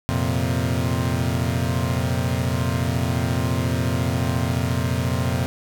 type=chord; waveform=30% pulse; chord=F suspended fourth; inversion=none; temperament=equal; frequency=87.31 / 116.54 / 130.81 Hz; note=F2 / Bb2 / C3; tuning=0 / 0 / 0 cents; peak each=-22 dBFS; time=0.09-5.46 s; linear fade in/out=0 ms; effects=none